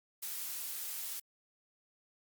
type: noise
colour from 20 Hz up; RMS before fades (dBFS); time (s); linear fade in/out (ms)
blue; -40; 0.22-1.2; 10
effects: Opus 48 kbps